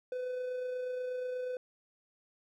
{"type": "tone with amplitude modulation", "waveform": "triangle", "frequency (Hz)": 503, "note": "B4", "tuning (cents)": 32, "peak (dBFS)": -31, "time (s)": [0.12, 1.57], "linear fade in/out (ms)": 2, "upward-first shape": "sine", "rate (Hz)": 28.3, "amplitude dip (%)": 30, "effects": []}